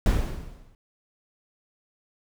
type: noise with exponential decay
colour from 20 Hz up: brown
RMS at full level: -17 dBFS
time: 0.06-0.75 s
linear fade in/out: 1 ms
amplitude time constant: 150 ms
effects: none